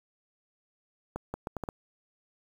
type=accelerating click train; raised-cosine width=1 ms; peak=-20 dBFS; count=6; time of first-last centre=1.16-1.688 s; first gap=180 ms; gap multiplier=0.73; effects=8-bit